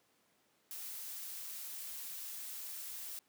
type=noise; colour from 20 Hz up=blue; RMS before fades=-45 dBFS; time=0.71-3.19 s; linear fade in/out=0 ms; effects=pink hiss -73 dBFS RMS until 3.28 s + high-pass 200 Hz 12 dB/octave